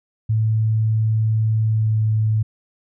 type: tone with pitch glide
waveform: sine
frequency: 110 to 108.99 Hz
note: A2 to A2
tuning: 0 to -16 cents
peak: -15 dBFS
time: 0.29-2.43 s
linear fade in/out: 10 ms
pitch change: -16 cents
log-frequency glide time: 1.64-2.01 s
effects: none